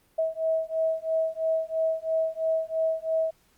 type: beating tone pair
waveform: sine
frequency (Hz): 643 / 646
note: E5 / E5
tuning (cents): -43 / -35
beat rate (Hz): 3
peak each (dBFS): -27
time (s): 0.18-3.31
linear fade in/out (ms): 10
effects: pink hiss -64 dBFS RMS until 3.57 s + Opus 32 kbps